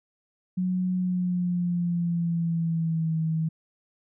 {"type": "tone with pitch glide", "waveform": "sine", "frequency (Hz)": [183.1, 160.32], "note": ["F#3", "E3"], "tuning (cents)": [-18, -48], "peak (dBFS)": -23, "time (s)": [0.57, 3.49], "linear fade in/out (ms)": 10, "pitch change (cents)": -230, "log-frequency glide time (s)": [0.96, 3.17], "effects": []}